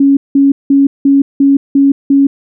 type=tone bursts; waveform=sine; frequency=277.2 Hz; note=C#4; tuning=in tune; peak=-4 dBFS; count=7; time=0-2.27 s; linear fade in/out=5 ms; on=170 ms; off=180 ms; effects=none